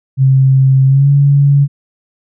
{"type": "tone with pitch glide", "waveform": "sine", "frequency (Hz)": [133.4, 141.33], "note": ["C3", "C#3"], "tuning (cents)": [34, 34], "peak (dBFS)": -5, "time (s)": [0.17, 1.68], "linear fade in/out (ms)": 50, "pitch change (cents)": 100, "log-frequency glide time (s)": [0.86, 1.09], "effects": []}